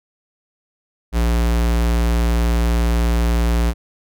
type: tone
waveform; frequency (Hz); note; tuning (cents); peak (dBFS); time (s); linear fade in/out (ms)
square; 58.2; A#1; -2; -15; 1.12-3.74; 50
effects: none